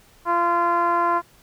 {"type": "tone with low-pass filter", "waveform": "10% pulse", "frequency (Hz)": 344.2, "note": "F4", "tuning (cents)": -25, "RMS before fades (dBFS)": -20, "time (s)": [0.25, 1.22], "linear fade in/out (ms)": 50, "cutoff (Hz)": 1100, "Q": 3.2, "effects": ["pink hiss -54 dBFS RMS until 1.42 s"]}